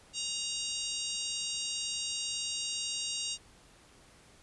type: harmonic tone with a mistuned harmonic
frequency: 938 Hz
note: A#5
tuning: 11 cents sharp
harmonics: 3 / 4 / 5 / 6 / 7 / 8 / 9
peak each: -39 / -40 / -41 / -42 / -42 / -43 / -44 dBFS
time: 0.13-3.38 s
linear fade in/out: 50 ms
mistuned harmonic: 9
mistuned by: +21 cents
effects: pink hiss -59 dBFS RMS until 4.42 s + resampled to 24000 Hz